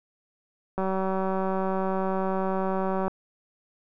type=click train; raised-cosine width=1 ms; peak=-15 dBFS; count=438; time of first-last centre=0.78-3.08 s; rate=190 Hz; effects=none